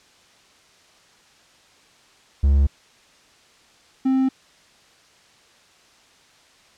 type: tone pair in turn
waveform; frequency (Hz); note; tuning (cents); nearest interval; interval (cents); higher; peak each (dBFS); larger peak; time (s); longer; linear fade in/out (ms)
triangle; 69.8 / 263.5; C#2 / C4; +13 / +12; octave + major seventh; 2299; second; -11 / -14; first; 2.43-2.67 / 4.05-4.29; neither; 10
effects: white hiss -54 dBFS RMS until 6.77 s + low-pass 6000 Hz 12 dB/octave